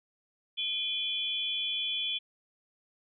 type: tone cluster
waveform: sine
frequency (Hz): 2427 / 3101 / 3394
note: D#7 / G7 / G#7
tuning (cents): -44 / -19 / +37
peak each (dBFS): -39 / -34 / -32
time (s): 0.57-2.19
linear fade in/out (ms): 20
effects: none